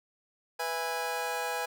25% pulse chord, E major, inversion second, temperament just, 494.4 / 659.3 / 824.1 Hz, B4 / E5 / G#5, +2 / 0 / -14 cents, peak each -32 / -35 / -30 dBFS, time 0.59-1.66 s, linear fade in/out 10 ms, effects none

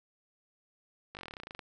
slowing click train, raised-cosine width 0.3 ms, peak -27 dBFS, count 16, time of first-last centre 1.15-1.592 s, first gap 19 ms, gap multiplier 1.06, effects none

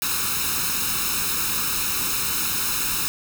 white noise with comb filter, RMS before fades -24 dBFS, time 0.02-3.08 s, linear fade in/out 0 ms, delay 0.76 ms, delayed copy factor +0.75, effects none

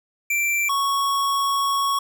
square tone pair in turn, 2349 / 1108.6 Hz, D7 / C#6, 0 / 0 cents, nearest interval octave + minor second, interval 1300 cents, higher first, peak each -20 dBFS, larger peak neither, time 0.3-0.69 / 0.69-1.99 s, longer second, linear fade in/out 5 ms, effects 10-bit

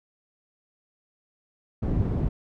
white low-pass noise, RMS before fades -25 dBFS, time 1.82-2.29 s, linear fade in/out 10 ms, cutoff 170 Hz, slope 12 dB/octave, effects none

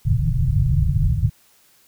white low-pass noise, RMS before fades -18 dBFS, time 0.05-1.3 s, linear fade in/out 10 ms, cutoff 160 Hz, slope 96 dB/octave, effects white hiss -56 dBFS RMS until 1.87 s

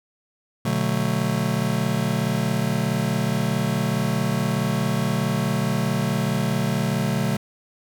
square chord, B minor seventh, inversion none, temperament just, 123.47 / 148.16 / 185.21 / 222.2 Hz, B2 / D3 / F#3 / A3, 0 / +16 / +2 / +17 cents, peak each -27 dBFS, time 0.65-7.37 s, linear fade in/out 5 ms, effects none

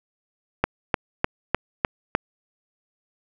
click train, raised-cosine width 0.5 ms, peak -3 dBFS, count 6, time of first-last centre 0.64-2.151 s, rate 3.31 Hz, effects none

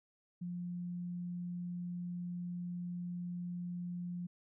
sine tone, 176.2 Hz, F3, 16 cents sharp, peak -38 dBFS, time 0.41-4.27 s, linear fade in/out 10 ms, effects none

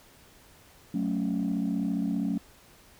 sine chord, F# minor, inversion none, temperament equal, 185 / 220 / 277.2 Hz, F#3 / A3 / C#4, 0 / 0 / 0 cents, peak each -29 dBFS, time 0.94-2.38 s, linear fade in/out 5 ms, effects tanh soft clip ceiling -21 dBFS + pink hiss -56 dBFS RMS until 2.99 s

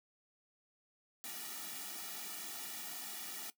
white noise with comb filter, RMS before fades -45 dBFS, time 1.24-3.5 s, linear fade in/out 0 ms, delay 1.9 ms, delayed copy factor -0.95, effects noise-tail reverb RT60 0.1 s tail -17 dB re dry + high-pass 200 Hz 12 dB/octave

